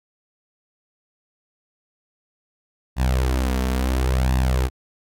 sawtooth tone with flanger, 64.1 Hz, C2, 35 cents flat, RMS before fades -20 dBFS, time 2.96-4.7 s, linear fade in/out 50 ms, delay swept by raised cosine 1.1 to 4.5 ms, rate 0.72 Hz, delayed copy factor +0.65, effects AAC 64 kbps

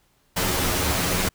pink noise with comb filter, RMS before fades -23 dBFS, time 0.36-1.29 s, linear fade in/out 10 ms, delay 11 ms, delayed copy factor +0.8, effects pink hiss -64 dBFS RMS until 1.34 s

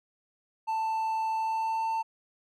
triangle tone with pitch glide, 886 to 895.8 Hz, A5 to A5, +12 to +31 cents, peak -25 dBFS, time 0.67-2.03 s, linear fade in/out 20 ms, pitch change +19 cents, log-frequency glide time 1.35-1.9 s, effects none

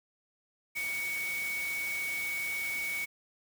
sine tone in noise, 2238 Hz, C#7, 16 cents sharp, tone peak -32 dBFS, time 0.75-3.06 s, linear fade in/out 20 ms, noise white, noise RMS -42 dBFS, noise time 0.75-3.06 s, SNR +7 dB, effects none

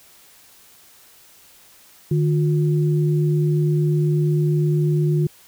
sine tone pair together, 151.41 / 356.7 Hz, D#3 / F4, -47 / +37 cents, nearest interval octave + minor third, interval 1484 cents, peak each -16 / -24 dBFS, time 2.11-5.27 s, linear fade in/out 5 ms, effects white hiss -50 dBFS RMS until 5.47 s

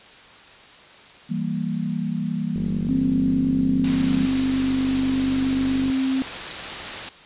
sine chord, E diminished, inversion none, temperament equal, 164.81 / 196 / 233.1 Hz, E3 / G3 / Bb3, 0 / 0 / 0 cents, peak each -27 dBFS, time 1.29-4.27 s, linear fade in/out 20 ms
click train, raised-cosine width 3 ms, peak -20 dBFS, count 163, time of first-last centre 2.56-5.9 s, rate 48.5 Hz
sine tone with pitch glide, 262.6 to 264.4 Hz, C4 to C4, +6 to +18 cents, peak -19 dBFS, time 2.89-6.22 s, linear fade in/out 0 ms, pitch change +12 cents, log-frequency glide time 4.9-5.88 s
white noise, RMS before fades -30 dBFS, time 3.84-7.09 s, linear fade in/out 2 ms
effects white hiss -46 dBFS RMS until 7.25 s + resampled to 8000 Hz

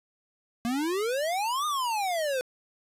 square exponential two-way sweep, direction up then down, 228.5 to 1241 to 496.1 Hz, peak -27 dBFS, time 0.65-2.41 s, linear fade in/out 0 ms, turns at 1.66 s, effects resampled to 32000 Hz + 9-bit

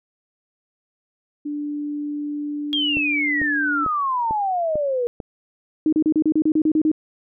sine tone, 293.7 Hz, D4, in tune, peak -24 dBFS, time 1.45-3.85 s, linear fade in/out 10 ms
sine exponential sweep, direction down, 3283 to 470.8 Hz, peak -19 dBFS, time 2.73-5.07 s, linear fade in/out 0 ms
click train, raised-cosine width 2 ms, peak -17 dBFS, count 6, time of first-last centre 2.97-5.202 s, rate 2.24 Hz
sine tone bursts, 311.1 Hz, D#4, in tune, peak -14 dBFS, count 11, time 5.86-6.916 s, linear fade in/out 2 ms, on 66 ms, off 33 ms
effects none

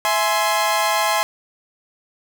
sawtooth chord, E augmented, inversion none, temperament equal with one note detuned, 659.3 / 838.8 / 1046.5 Hz, E5 / G#5 / B#5, 0 / +17 / 0 cents, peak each -19 / -17 / -17 dBFS, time 0.05-1.23 s, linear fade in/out 0 ms, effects none

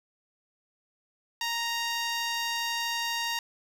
10% pulse tone, 932.3 Hz, A#5, in tune, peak -20 dBFS, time 1.41-3.39 s, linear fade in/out 2 ms, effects low-pass 12000 Hz 12 dB/octave + 9-bit

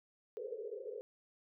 pink band-pass noise, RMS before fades -44 dBFS, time 0.37-1.01 s, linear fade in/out 0 ms, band 410 to 520 Hz, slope 96 dB/octave, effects none

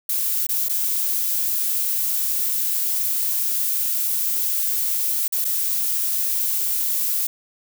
violet noise with dropouts, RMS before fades -22 dBFS, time 0.09-7.27 s, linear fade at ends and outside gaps 5 ms, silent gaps 0.468-0.489 / 0.685-0.694 / 5.28-5.323 / 5.445-5.45 s, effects none

